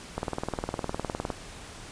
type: click train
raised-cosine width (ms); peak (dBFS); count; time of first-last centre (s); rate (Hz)
1; -15; 23; 0.18-1.302; 19.6
effects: pink hiss -44 dBFS RMS until 1.91 s + resampled to 22050 Hz